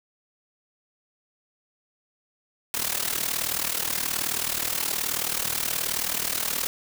white noise with amplitude modulation, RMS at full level -24 dBFS, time 2.74-6.67 s, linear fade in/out 0 ms, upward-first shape sine, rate 38.8 Hz, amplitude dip 80%, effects none

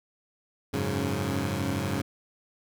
15% pulse chord, F# suspended second, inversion none, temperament equal with one note detuned, 91.38 / 103.83 / 138.59 Hz, F#2 / G#2 / C#3, -21 / 0 / 0 cents, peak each -25 dBFS, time 0.73-2.02 s, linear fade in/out 10 ms, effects none

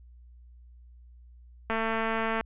click train, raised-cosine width 0.5 ms, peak -15 dBFS, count 160, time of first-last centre 1.7-2.41 s, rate 224 Hz, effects added 60 Hz sine -49 dBFS peak until 2.45 s + resampled to 8000 Hz

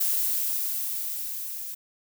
violet noise with level ramp, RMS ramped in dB -24 to -36 dBFS, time 0-1.75 s, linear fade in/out 10 ms, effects none

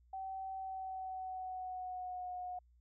sine tone with pitch glide, 766 to 725.5 Hz, G5 to F#5, -40 to -34 cents, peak -40 dBFS, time 0.13-2.59 s, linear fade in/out 5 ms, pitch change -94 cents, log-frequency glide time 0.55-2.32 s, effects added 60 Hz sine -64 dBFS peak until 2.8 s

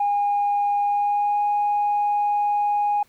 sine tone with pitch glide, 816 to 825 Hz, G#5 to G#5, -31 to -12 cents, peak -17 dBFS, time 0-3.03 s, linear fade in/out 5 ms, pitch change +19 cents, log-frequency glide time 0.82-1.41 s, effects tanh soft clip ceiling -15 dBFS + pink hiss -59 dBFS RMS until 3.08 s

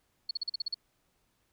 sine tone bursts, 4374 Hz, C#8, 24 cents flat, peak -29 dBFS, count 8, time 0.29-0.744 s, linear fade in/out 5 ms, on 20 ms, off 42 ms, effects pink hiss -74 dBFS RMS until 1.52 s

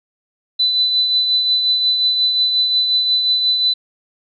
sine tone with tremolo, 4000 Hz, B7, 21 cents sharp, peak -11 dBFS, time 0.59-3.74 s, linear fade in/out 10 ms, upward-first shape triangle, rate 5.6 Hz, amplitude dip 45%, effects none

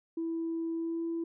sine tone with pitch glide, 329.6 to 333 Hz, E4 to E4, 0 to +18 cents, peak -30 dBFS, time 0.17-1.24 s, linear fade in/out 5 ms, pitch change +18 cents, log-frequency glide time 0.74-1.04 s, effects tanh soft clip ceiling -27 dBFS

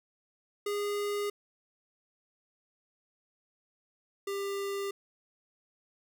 square tone pair in turn, 410 / 397.6 Hz, G#4 / G4, -22 / +25 cents, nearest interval minor second, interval 53 cents, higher first, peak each -31 / -33 dBFS, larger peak first, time 0.66-1.3 / 4.27-4.91 s, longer neither, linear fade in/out 5 ms, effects none

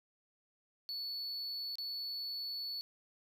triangle tone with dropouts, 4435 Hz, C#8, in tune, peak -37 dBFS, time 0.89-2.81 s, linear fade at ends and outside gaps 0 ms, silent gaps 1.755-1.784 s, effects none

